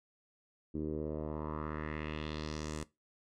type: tone with low-pass filter sweep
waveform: 10% pulse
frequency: 76.7 Hz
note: D#2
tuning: 24 cents flat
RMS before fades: -39 dBFS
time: 0.74-2.84 s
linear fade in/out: 10 ms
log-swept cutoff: 310 to 8700 Hz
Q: 2.5
effects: noise-tail reverb RT60 0.2 s tail -18 dB re dry